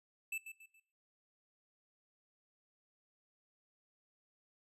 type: tone with echo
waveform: square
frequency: 2637 Hz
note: E7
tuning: in tune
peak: -38 dBFS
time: 0.32-0.38 s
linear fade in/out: 5 ms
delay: 140 ms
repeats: 3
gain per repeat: -9 dB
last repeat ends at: 0.8 s
effects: noise-tail reverb RT60 0.5 s tail -20 dB re dry + resampled to 32000 Hz